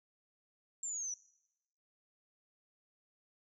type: linear sweep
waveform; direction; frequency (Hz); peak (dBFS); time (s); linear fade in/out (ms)
sine; down; 7459 to 5790; -37; 0.83-1.14; 2
effects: noise-tail reverb RT60 0.9 s tail -22 dB re dry